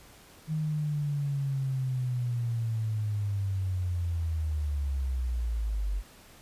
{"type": "linear sweep", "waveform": "sine", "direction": "down", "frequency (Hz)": [157.6, 46.61], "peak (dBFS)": -27, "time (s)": [0.47, 6.03], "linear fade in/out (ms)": 50, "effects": ["pink hiss -54 dBFS RMS until 6.41 s", "resampled to 32000 Hz"]}